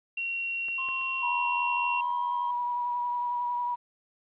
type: tone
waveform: sine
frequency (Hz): 2741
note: F7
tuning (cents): -33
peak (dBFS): -29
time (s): 0.17-2.01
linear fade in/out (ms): 5
type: clicks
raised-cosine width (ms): 0.5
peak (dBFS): -33 / -30 / -38 / -40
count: 4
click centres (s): 0.685 / 0.887 / 1.014 / 2.104
type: tone with pitch glide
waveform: triangle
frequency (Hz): 1054 to 1063.2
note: C6 to C6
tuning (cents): +12 to +27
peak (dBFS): -33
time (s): 0.78-2.51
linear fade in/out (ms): 5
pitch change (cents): +15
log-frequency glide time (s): 2.04-2.23
type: tone with vibrato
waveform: sine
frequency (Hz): 970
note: B5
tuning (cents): -31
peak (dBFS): -27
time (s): 1.22-3.76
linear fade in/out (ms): 20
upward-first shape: triangle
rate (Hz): 11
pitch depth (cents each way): 21
effects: resampled to 8000 Hz + 10-bit